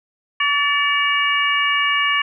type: harmonic tone with a mistuned harmonic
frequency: 570 Hz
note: C#5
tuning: 48 cents sharp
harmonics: 2 / 3 / 4 / 5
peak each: -21 / -21 / -21 / -21 dBFS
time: 0.4-2.22 s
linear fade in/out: 5 ms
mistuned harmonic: 3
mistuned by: +47 cents
effects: none